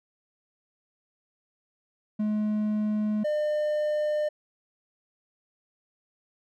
triangle tone pair in turn, 212.2 / 602.3 Hz, G#3 / D5, +38 / +44 cents, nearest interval octave + tritone, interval 1806 cents, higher second, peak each -22 dBFS, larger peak neither, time 2.19-3.24 / 3.24-4.29 s, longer neither, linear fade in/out 10 ms, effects none

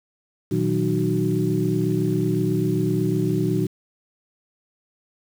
sine tone cluster, 120.1 / 158.4 / 186.3 / 306.1 / 371.6 Hz, B2 / D#3 / F#3 / D#4 / F#4, -48 / +31 / +12 / -28 / +7 cents, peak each -25 dBFS, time 0.51-3.67 s, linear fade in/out 10 ms, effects tanh soft clip ceiling -7 dBFS + 7-bit

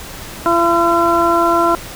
harmonic tone, 339.3 Hz, F4, 50 cents flat, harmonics 1 / 2 / 3 / 4, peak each -16 / -16 / -16 / -16 dBFS, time 0.46-1.75 s, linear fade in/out 0 ms, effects pink hiss -31 dBFS RMS until 1.95 s

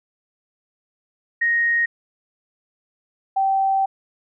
sine tone pair in turn, 1869 / 775.9 Hz, A#6 / G5, +4 / -18 cents, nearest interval octave + minor third, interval 1522 cents, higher first, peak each -16 dBFS, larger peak neither, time 1.41-1.86 / 3.36-3.86 s, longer second, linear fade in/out 10 ms, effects none

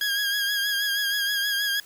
20% pulse tone with vibrato, 1639 Hz, G#6, 23 cents flat, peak -18 dBFS, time 0.01-1.8 s, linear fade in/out 2 ms, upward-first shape sine, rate 6.3 Hz, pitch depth 38 cents each way, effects white hiss -50 dBFS RMS until 1.85 s

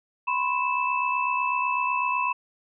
sine tone cluster, 995 / 1063 / 2629 Hz, B5 / C6 / E7, +13 / +27 / -5 cents, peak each -25 / -29 / -28 dBFS, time 0.27-2.33 s, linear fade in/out 10 ms, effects none

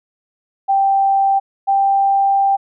sine tone pair in turn, 784 / 787.6 Hz, G5 / G5, 0 / +8 cents, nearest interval unison, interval 8 cents, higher second, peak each -11 dBFS, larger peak neither, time 0.68-1.4 / 1.67-2.57 s, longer second, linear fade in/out 20 ms, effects none

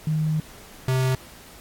sine / square tone pair in turn, 155.56 / 130.02 Hz, D#3 / C3, 0 / -11 cents, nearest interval minor third, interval 311 cents, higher first, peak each -20 / -20 dBFS, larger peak neither, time 0.07-0.4 / 0.88-1.15 s, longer first, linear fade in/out 2 ms, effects pink hiss -46 dBFS RMS until 1.6 s + AAC 64 kbps

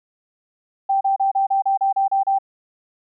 sine tone bursts, 782 Hz, G5, 4 cents flat, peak -15 dBFS, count 10, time 0.89-2.387 s, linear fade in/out 10 ms, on 120 ms, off 33 ms, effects none

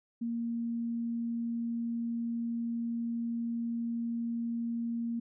sine tone, 233.1 Hz, A#3, in tune, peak -31 dBFS, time 0.21-5.2 s, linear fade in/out 10 ms, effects none

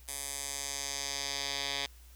10% pulse tone with band-pass filter sweep, 140 Hz, C#3, 18 cents sharp, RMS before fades -37 dBFS, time 0.08-1.86 s, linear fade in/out 2 ms, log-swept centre 9700 to 3800 Hz, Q 1.6, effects added 60 Hz sine -52 dBFS peak until 2.15 s + white hiss -61 dBFS RMS until 2.15 s

